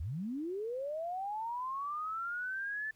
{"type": "linear sweep", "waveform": "sine", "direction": "up", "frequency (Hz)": [65.41, 1760], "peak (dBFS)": -35, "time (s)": [0, 2.91], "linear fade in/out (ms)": 5, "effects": ["pink hiss -70 dBFS RMS until 2.95 s"]}